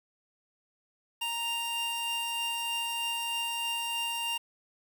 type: tone pair together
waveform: 45% pulse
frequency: 932.4 / 2794 Hz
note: A#5 / F7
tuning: 0 / 0 cents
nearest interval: octave + perfect fifth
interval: 1900 cents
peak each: -36 / -32 dBFS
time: 1.21-4.38 s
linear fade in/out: 10 ms
effects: 9-bit